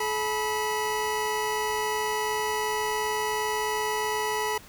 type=tone pair together; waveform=25% pulse; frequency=428.1 / 979 Hz; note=A4 / B5; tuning=-47 / -15 cents; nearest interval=octave + major second; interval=1432 cents; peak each=-25 dBFS; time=0-4.58 s; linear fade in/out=5 ms; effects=pink hiss -49 dBFS RMS until 4.68 s